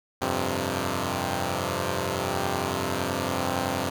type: chord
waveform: 5% pulse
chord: F suspended second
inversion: none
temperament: equal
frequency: 87.31 / 98 / 130.81 Hz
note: F2 / G2 / C3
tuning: 0 / 0 / 0 cents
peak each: -19 dBFS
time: 0.21-3.9 s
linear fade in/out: 10 ms
effects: none